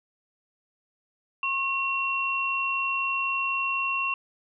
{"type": "tone pair together", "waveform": "sine", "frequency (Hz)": [1084, 2732], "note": ["C#6", "F7"], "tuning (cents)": [-39, -39], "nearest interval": "octave + major third", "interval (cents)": 1600, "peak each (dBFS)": [-29, -26], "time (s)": [1.43, 4.14], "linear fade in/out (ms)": 2, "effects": []}